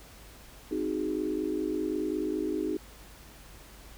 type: chord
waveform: sine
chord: Ab dominant seventh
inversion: first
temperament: equal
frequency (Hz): 261.6 / 311.1 / 370 / 415.3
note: C4 / Eb4 / Gb4 / Ab4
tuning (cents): 0 / 0 / 0 / 0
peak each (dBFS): -37 / -31 / -34 / -35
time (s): 0.71-2.77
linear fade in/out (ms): 5
effects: added 51 Hz sine -52 dBFS peak until 3.97 s + pink hiss -52 dBFS RMS until 3.97 s